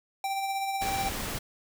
square tone with tremolo, 782 Hz, G5, 4 cents flat, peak -28 dBFS, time 0.24-1.09 s, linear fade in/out 2 ms, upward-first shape sine, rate 16 Hz, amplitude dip 35%
pink noise, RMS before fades -34 dBFS, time 0.81-1.39 s, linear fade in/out 10 ms
effects none

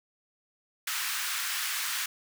pink high-pass noise, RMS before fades -32 dBFS, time 0.87-2.06 s, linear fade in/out 5 ms, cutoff 1300 Hz, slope 24 dB/octave, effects none

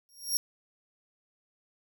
20% pulse tone with exponential growth, 5588 Hz, F8, in tune, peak -17 dBFS, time 0.09-0.37 s, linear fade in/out 0 ms, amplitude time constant 59 ms, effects none

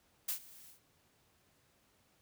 blue noise with ADSR envelope, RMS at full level -34 dBFS, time 0.28-0.8 s, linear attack 10 ms, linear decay 98 ms, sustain -22 dB, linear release 110 ms, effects pink hiss -71 dBFS RMS until 2.21 s + high-pass 60 Hz 12 dB/octave

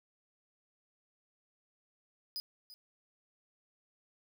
45% pulse tone with echo, 4978 Hz, D#8, in tune, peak -36 dBFS, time 2.36-2.4 s, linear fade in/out 0 ms, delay 340 ms, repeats 1, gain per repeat -14 dB, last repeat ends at 2.74 s, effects 12-bit

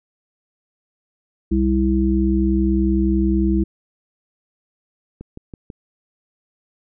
harmonic tone, 65.41 Hz, C2, in tune, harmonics 1 / 3 / 5, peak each -19 / -19 / -19 dBFS, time 1.51-3.64 s, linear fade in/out 10 ms
click train, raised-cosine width 3 ms, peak -21 dBFS, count 4, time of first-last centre 5.21-5.702 s, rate 6.1 Hz
effects none

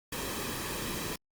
pink noise with comb filter, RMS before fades -36 dBFS, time 0.12-1.16 s, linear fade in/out 5 ms, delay 1.4 ms, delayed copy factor -0.5, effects Opus 48 kbps

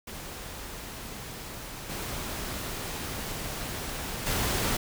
pink noise with level steps, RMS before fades -40 / -35 / -28 dBFS, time 0.07-4.77 s, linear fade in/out 5 ms, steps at 1.89 / 4.26 s, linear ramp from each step 10 ms, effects none

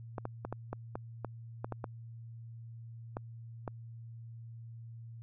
clicks, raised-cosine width 1 ms, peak -23 dBFS, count 12, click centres 0.182 / 0.254 / 0.45 / 0.526 / 0.73 / 0.955 / 1.247 / 1.645 / 1.723 / 1.842 / 3.169 / 3.678 s, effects added 115 Hz sine -45 dBFS peak until 5.22 s

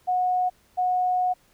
sine tone pair in turn, 730 / 730 Hz, F#5 / F#5, -24 / -24 cents, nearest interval unison, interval 0 cents, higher neither, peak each -20 / -20 dBFS, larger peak neither, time 0.07-0.5 / 0.77-1.34 s, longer second, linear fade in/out 20 ms, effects pink hiss -61 dBFS RMS until 1.53 s

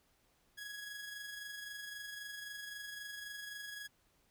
sawtooth tone with amplitude modulation, 1666 Hz, G#6, 5 cents sharp, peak -39 dBFS, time 0.57-3.88 s, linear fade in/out 20 ms, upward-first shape sine, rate 23.8 Hz, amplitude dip 40%, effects pink hiss -73 dBFS RMS until 4.3 s

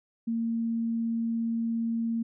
sine tone, 229.3 Hz, A#3, 28 cents flat, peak -26 dBFS, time 0.27-2.23 s, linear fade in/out 10 ms, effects none

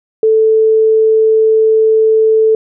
sine tone, 440 Hz, A4, in tune, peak -6 dBFS, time 0.23-2.55 s, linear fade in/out 2 ms, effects none

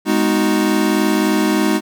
square chord, G# minor seventh, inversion none, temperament equal with one note detuned, 207.7 / 251.1 / 311.1 / 370 Hz, G#3 / B3 / D#4 / F#4, 0 / +29 / 0 / 0 cents, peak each -19 / -22 / -18 / -22 dBFS, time 0.05-1.81 s, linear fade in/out 50 ms, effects none

